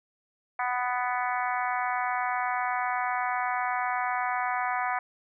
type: harmonic tone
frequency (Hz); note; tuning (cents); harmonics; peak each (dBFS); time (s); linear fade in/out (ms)
248; B3; +7; 3 / 4 / 5 / 6 / 7 / 8 / 9; -30 / -32 / -34 / -36 / -37 / -38 / -39; 0.59-4.99; 5
effects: none